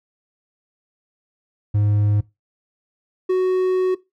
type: tone pair in turn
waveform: triangle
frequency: 103.83 / 370.7 Hz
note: G#2 / F#4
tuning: 0 / +3 cents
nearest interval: octave + minor seventh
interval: 2203 cents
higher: second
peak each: -13 dBFS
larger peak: neither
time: 1.74-2.21 / 3.29-3.95 s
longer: second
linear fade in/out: 10 ms
effects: noise-tail reverb RT60 0.2 s tail -19 dB re dry